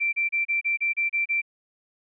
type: tone bursts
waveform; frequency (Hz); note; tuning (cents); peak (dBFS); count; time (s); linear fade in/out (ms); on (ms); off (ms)
sine; 2349; D7; 0; -21; 9; 0-1.418; 20; 130; 31
effects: none